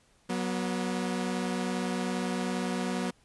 sawtooth tone pair together, 185 / 242.5 Hz, F#3 / B3, 0 / -31 cents, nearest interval perfect fourth, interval 469 cents, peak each -28 dBFS, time 0.29-3.11 s, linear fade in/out 10 ms, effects pink hiss -65 dBFS RMS until 3.24 s + resampled to 24000 Hz

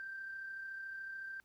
sine tone with amplitude modulation, 1569 Hz, G6, 1 cent sharp, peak -40 dBFS, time 0-1.4 s, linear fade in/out 0 ms, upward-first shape sine, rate 33.8 Hz, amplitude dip 35%, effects tanh soft clip ceiling -36 dBFS + pink hiss -75 dBFS RMS until 1.44 s

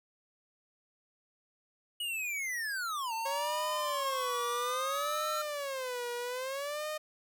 square linear two-way sweep, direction down then up, 2926 to 890 to 1354 Hz, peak -34 dBFS, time 2-5.42 s, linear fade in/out 5 ms, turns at 3.13 s
sawtooth tone with vibrato, 543 Hz, C#5, 36 cents flat, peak -31 dBFS, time 3.25-6.98 s, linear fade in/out 10 ms, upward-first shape sine, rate 0.61 Hz, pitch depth 210 cents each way
effects none

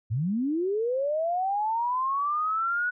sine linear sweep, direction up, 98 to 1480 Hz, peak -24 dBFS, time 0.1-2.91 s, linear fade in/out 20 ms, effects none

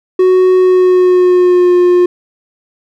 triangle tone with pitch glide, 370 to 356.4 Hz, F#4 to F4, 0 to +35 cents, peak -3 dBFS, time 0.19-2.06 s, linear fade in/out 5 ms, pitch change -65 cents, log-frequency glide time 0.56-1.75 s, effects none

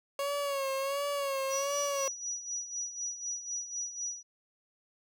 30% pulse tone with vibrato, 554.4 Hz, C#5, in tune, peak -28 dBFS, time 0.19-2.08 s, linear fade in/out 2 ms, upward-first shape sine, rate 1.4 Hz, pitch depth 57 cents each way
sine tone with tremolo, 5840 Hz, F#8, 24 cents flat, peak -32 dBFS, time 1.49-4.23 s, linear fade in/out 50 ms, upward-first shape sine, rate 4 Hz, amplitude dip 70%
effects none

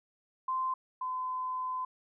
sine tone pair in turn, 1038 / 1020.8 Hz, C6 / C6, -14 / -43 cents, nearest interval unison, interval 29 cents, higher first, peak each -29 / -32 dBFS, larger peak first, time 0.48-0.74 / 1.01-1.85 s, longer second, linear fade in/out 5 ms, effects none

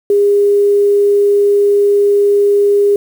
sine tone with quantisation, 406.4 Hz, G#4, 38 cents flat, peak -7 dBFS, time 0.1-2.96 s, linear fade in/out 2 ms, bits 6, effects none

